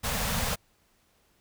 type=band-stop noise; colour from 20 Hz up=pink; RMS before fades=-29 dBFS; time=0.03-0.56 s; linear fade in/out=20 ms; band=250 to 440 Hz; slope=96 dB/octave; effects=pink hiss -67 dBFS RMS until 1.4 s